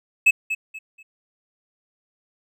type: tone with echo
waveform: triangle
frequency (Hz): 2594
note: E7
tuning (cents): -28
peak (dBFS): -9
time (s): 0.26-0.31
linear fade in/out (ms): 10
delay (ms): 240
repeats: 3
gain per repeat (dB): -11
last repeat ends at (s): 1.03
effects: none